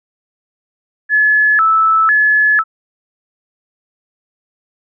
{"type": "tone with vibrato", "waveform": "sine", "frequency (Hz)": 1498, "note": "F#6", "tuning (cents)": 21, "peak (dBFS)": -8, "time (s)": [1.09, 2.64], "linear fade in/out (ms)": 50, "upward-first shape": "square", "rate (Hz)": 1, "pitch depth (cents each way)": 230, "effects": []}